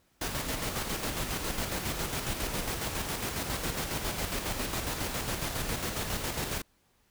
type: noise with tremolo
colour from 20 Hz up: pink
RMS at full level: -32 dBFS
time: 0.21-6.62 s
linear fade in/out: 5 ms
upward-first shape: square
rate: 7.3 Hz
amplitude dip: 40%
effects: pink hiss -69 dBFS RMS until 7.1 s

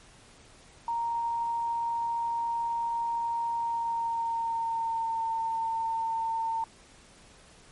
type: tone with pitch glide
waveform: sine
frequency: 931 to 905.5 Hz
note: A#5 to A5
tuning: -2 to +49 cents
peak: -27 dBFS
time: 0.88-6.64 s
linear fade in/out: 2 ms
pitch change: -49 cents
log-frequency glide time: 3.57-5.31 s
effects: pink hiss -55 dBFS RMS until 7.71 s + MP3 48 kbps

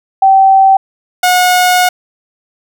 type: tone pair in turn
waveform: sine / sawtooth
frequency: 773 / 725.4 Hz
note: G5 / F#5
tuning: -24 / -34 cents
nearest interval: minor second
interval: 110 cents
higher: first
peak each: -3 dBFS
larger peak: neither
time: 0.22-0.77 / 1.23-1.89 s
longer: second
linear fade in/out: 5 ms
effects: none

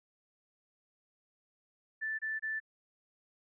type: tone bursts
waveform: sine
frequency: 1760 Hz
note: A6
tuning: in tune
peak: -33 dBFS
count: 3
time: 2.01-2.602 s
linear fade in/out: 20 ms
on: 180 ms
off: 26 ms
effects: none

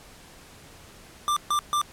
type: tone bursts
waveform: square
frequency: 1185 Hz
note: D6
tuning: 15 cents sharp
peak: -22 dBFS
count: 3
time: 1.28-1.815 s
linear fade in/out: 0 ms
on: 85 ms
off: 140 ms
effects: pink hiss -49 dBFS RMS until 1.92 s + low-pass 12000 Hz 12 dB/octave

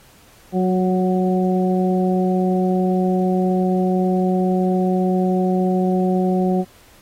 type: harmonic tone with a mistuned harmonic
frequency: 185 Hz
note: F#3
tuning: in tune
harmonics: 1 / 2 / 3 / 4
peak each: -17 / -21 / -27 / -25 dBFS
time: 0.52-6.65 s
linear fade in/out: 50 ms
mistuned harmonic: 2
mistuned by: -15 cents
effects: pink hiss -50 dBFS RMS until 7.01 s + AAC 48 kbps

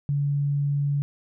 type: tone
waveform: sine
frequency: 142.8 Hz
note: D3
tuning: 48 cents flat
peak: -21 dBFS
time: 0.09-1.02 s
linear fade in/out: 0 ms
effects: none

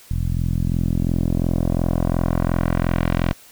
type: tone with low-pass filter sweep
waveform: 10% pulse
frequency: 42.81 Hz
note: F1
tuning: 34 cents flat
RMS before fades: -20 dBFS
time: 0.11-3.33 s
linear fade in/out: 0 ms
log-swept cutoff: 110 to 3300 Hz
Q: 0.95
effects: white hiss -47 dBFS RMS until 3.51 s

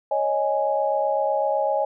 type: chord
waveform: sine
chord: C# suspended second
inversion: none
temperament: equal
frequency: 554.4 / 622.3 / 830.6 Hz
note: C#5 / D#5 / G#5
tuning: 0 / 0 / 0 cents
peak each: -24 dBFS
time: 0.11-1.85 s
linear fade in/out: 5 ms
effects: none

